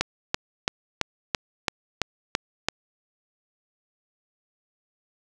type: click train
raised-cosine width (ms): 0.2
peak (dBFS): -4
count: 9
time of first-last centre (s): 0.01-2.686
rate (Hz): 2.99
effects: none